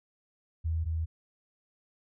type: tone pair in turn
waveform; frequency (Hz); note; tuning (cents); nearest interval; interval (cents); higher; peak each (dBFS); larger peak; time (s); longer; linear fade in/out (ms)
sine; 81.2 / 80.82; E2 / E2; -26 / -34; unison; 8; first; -27 / -28; first; 0.64-0.85 / 0.85-1.06; neither; 20
effects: none